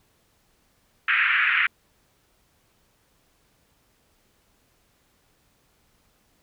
pink band-pass noise, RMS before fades -21 dBFS, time 1.08-1.67 s, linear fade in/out 5 ms, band 1400 to 2600 Hz, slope 48 dB/octave, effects pink hiss -65 dBFS RMS until 6.42 s

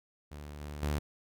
sawtooth tone with level steps, 73.7 Hz, D2, 7 cents sharp, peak -39 / -36 / -26 dBFS, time 0.31-0.99 s, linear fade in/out 10 ms, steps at 0.6 / 0.82 s, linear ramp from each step 10 ms, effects none

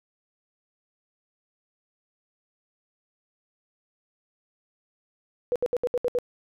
sine tone bursts, 490 Hz, B4, 14 cents flat, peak -21 dBFS, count 7, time 5.52-6.187 s, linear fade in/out 0 ms, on 37 ms, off 68 ms, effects none

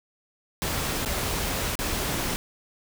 pink noise with dropouts, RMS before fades -28 dBFS, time 0.62-2.36 s, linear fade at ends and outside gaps 0 ms, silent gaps 1.049-1.059 / 1.754-1.79 s, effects none

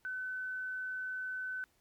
sine tone, 1513 Hz, F#6, 38 cents sharp, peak -36 dBFS, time 0.05-1.64 s, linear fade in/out 0 ms, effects pink hiss -72 dBFS RMS until 1.8 s + MP3 96 kbps

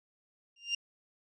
35% pulse tone with exponential growth, 2794 Hz, F7, in tune, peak -25 dBFS, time 0.56-0.75 s, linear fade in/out 5 ms, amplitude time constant 41 ms, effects resampled to 22050 Hz

